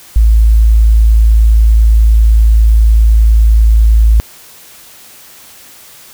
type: tone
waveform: sine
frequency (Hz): 55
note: A1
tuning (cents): 0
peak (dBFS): -3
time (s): 0.16-4.2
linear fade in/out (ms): 0
effects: white hiss -37 dBFS RMS until 6.13 s